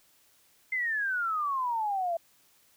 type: exponential sweep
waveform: sine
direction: down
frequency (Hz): 2093 to 659.3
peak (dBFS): -27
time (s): 0.72-2.17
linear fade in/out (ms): 5
effects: white hiss -64 dBFS RMS until 2.76 s